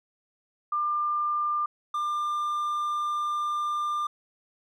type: tone pair in turn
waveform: sine / triangle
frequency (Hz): 1196 / 1196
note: D6 / D6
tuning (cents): +31 / +31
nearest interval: unison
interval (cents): 0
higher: neither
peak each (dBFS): -24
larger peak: neither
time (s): 0.72-1.66 / 1.94-4.07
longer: second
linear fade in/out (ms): 5
effects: none